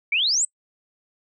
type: exponential sweep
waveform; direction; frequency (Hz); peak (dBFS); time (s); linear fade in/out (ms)
sine; up; 2217 to 8372; -18; 0.12-0.45; 5
effects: noise-tail reverb RT60 0.1 s tail -25 dB re dry